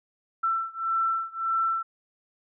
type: beating tone pair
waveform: sine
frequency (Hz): 1338 / 1339.7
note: E6 / E6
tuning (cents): +25 / +28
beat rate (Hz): 1.7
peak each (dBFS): -27 / -28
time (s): 0.43-1.83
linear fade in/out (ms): 10
effects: none